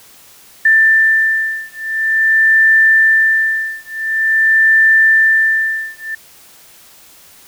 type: beating tone pair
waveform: sine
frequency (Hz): 1777 / 1777.47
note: A6 / A6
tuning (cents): +17 / +17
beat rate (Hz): 0.47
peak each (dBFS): -12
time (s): 0.65-6.15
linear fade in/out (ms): 5
effects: white hiss -43 dBFS RMS until 7.47 s